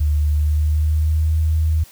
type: tone with pitch glide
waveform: sine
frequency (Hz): 74.5 to 78.88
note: D2 to D#2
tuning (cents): +25 to +24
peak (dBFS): -14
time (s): 0-1.84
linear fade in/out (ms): 10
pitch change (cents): +99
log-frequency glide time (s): 0.24-1.36
effects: white hiss -46 dBFS RMS until 1.91 s